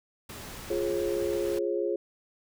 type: noise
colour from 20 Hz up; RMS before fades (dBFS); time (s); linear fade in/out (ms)
pink; -42; 0.29-1.59; 5
type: chord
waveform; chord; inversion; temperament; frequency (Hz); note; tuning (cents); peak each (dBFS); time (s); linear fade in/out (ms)
sine; Db major; first; equal with one note detuned; 349.2 / 415.3 / 541.7; F4 / Ab4 / Db5; 0 / 0 / -40; -30 / -30 / -32; 0.7-1.96; 5
effects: none